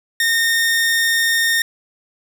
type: tone with vibrato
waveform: sawtooth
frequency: 1833 Hz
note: A#6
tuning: 30 cents flat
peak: -11 dBFS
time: 0.2-1.62 s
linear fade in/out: 2 ms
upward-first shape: sine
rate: 20 Hz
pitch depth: 10 cents each way
effects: 7-bit